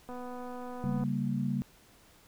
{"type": "click train", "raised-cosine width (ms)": 1, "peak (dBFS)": -30, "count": 236, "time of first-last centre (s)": [0.09, 1.038], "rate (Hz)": 248}
{"type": "chord", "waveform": "sine", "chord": "G diminished", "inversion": "second", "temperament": "equal", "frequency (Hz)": [138.59, 196, 233.1], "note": ["Db3", "G3", "Bb3"], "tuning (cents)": [0, 0, 0], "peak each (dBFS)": -33, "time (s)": [0.84, 1.62], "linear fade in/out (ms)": 0}
{"effects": ["pink hiss -60 dBFS RMS until 2.27 s"]}